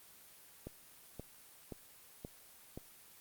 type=click train; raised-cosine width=2 ms; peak=-30 dBFS; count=5; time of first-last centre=0.67-2.775 s; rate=1.9 Hz; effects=white hiss -59 dBFS RMS until 3.2 s + Opus 24 kbps